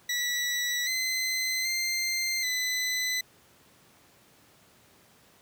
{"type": "tone with pitch steps", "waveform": "20% pulse", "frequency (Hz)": [1951, 2047, 2093, 2010], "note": ["B6", "C7", "C7", "B6"], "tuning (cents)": [-22, -38, 0, 30], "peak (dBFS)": -22, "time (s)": [0.09, 3.21], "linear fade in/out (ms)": 5, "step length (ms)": 780, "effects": ["pink hiss -59 dBFS RMS until 5.41 s", "high-pass 100 Hz 12 dB/octave"]}